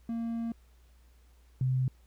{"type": "tone pair in turn", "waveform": ["triangle", "sine"], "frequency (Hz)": [230.5, 129.36], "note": ["A#3", "C3"], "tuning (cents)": [-19, -19], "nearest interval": "minor seventh", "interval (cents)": 1000, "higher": "first", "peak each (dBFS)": [-29, -25], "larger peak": "second", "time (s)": [[0.09, 0.52], [1.61, 1.88]], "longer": "first", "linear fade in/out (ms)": 2, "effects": ["added 60 Hz sine -57 dBFS peak until 2.06 s", "pink hiss -69 dBFS RMS until 2.06 s"]}